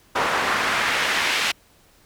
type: noise with band-pass filter sweep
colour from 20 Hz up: pink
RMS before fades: -22 dBFS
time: 0.15-1.52 s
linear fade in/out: 10 ms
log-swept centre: 1100 to 2700 Hz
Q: 1.1
effects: pink hiss -56 dBFS RMS until 2.05 s